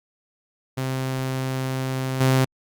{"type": "tone with level steps", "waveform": "sawtooth", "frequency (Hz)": 131.2, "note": "C3", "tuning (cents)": 5, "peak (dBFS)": [-20, -12], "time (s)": [0.77, 2.45], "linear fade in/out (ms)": 10, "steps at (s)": 2.2, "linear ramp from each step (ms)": 10, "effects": ["Opus 48 kbps"]}